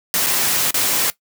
white noise with dropouts, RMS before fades -18 dBFS, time 0.14-1.1 s, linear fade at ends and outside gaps 0 ms, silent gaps 0.263-0.268 / 0.707-0.743 s, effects noise-tail reverb RT60 0.1 s tail -17 dB re dry + high-pass 100 Hz 12 dB/octave

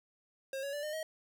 square tone with pitch steps, 537 / 559.5 / 582.9 / 607.3 / 632.7 Hz, C5 / C#5 / D5 / D#5 / D#5, +45 / +16 / -13 / -42 / +29 cents, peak -37 dBFS, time 0.53-1.03 s, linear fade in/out 2 ms, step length 100 ms, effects none

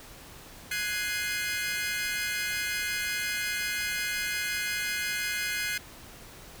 sawtooth chord, Ab dominant seventh, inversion third, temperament equal, 1480 / 1661.2 / 2093 / 2489 Hz, Gb6 / Ab6 / C7 / Eb7, 0 / 0 / 0 / 0 cents, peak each -32 / -31 / -30 / -33 dBFS, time 0.71-5.78 s, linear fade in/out 5 ms, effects pink hiss -48 dBFS RMS until 6.6 s

